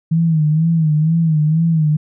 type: tone with vibrato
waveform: sine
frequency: 158.8 Hz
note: D#3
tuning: 36 cents sharp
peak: -11 dBFS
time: 0.11-1.97 s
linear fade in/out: 10 ms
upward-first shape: sine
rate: 2.1 Hz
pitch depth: 86 cents each way
effects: none